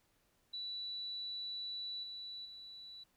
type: tone with level steps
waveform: sine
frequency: 3950 Hz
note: B7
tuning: in tune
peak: -40 / -44 / -49 dBFS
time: 0.53-3.04 s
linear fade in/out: 10 ms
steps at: 2.03 / 2.45 s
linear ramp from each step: 5 ms
effects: pink hiss -75 dBFS RMS until 3.16 s